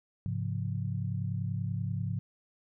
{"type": "chord", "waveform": "sine", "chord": "F minor", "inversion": "first", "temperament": "equal with one note detuned", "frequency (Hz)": [103.83, 134.1, 174.61], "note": ["Ab2", "C3", "F3"], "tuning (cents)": [0, 43, 0], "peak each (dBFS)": [-33, -35, -37], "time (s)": [0.26, 2.19], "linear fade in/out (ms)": 0, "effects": []}